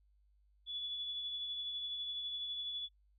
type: tone with tremolo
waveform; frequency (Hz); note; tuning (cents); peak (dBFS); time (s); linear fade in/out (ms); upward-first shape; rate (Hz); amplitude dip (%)
sine; 3427; A7; -46; -37; 0.66-2.89; 50; triangle; 12; 35
effects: noise-tail reverb RT60 0.1 s tail -25 dB re dry + added 50 Hz sine -67 dBFS peak until 3.18 s